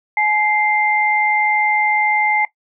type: tone pair together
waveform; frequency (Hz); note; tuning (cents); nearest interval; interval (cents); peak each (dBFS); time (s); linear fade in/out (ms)
sine; 848.1 / 2093; G#5 / C7; +36 / 0; octave + major third; 1564; -17 / -16; 0.17-2.45; 2
effects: noise-tail reverb RT60 0.1 s tail -17 dB re dry